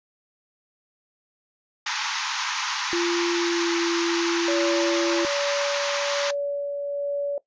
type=band-pass noise; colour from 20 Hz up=pink; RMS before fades=-28 dBFS; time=1.86-6.31 s; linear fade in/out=5 ms; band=840 to 6700 Hz; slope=96 dB/octave
type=tone with pitch glide; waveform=sine; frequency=344.2 to 339.5 Hz; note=F4 to F4; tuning=-25 to -49 cents; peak=-22 dBFS; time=2.93-5.25 s; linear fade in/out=0 ms; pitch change=-24 cents; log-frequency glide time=3.36-3.74 s
type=tone with tremolo; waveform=sine; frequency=570 Hz; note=C#5; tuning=48 cents sharp; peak=-23 dBFS; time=4.48-7.38 s; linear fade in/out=2 ms; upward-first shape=sine; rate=1.2 Hz; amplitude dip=30%
type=noise with exponential growth; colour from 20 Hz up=blue; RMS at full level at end=-32 dBFS; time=5.24-5.33 s; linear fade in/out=1 ms; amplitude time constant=18 ms
effects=noise-tail reverb RT60 0.1 s tail -17 dB re dry + resampled to 16000 Hz